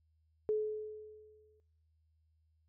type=tone with exponential decay; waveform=sine; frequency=428.5 Hz; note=A4; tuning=46 cents flat; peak=-28 dBFS; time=0.49-1.6 s; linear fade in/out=0 ms; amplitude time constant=240 ms; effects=noise-tail reverb RT60 0.8 s tail -25 dB re dry + added 79 Hz sine -70 dBFS peak until 2.68 s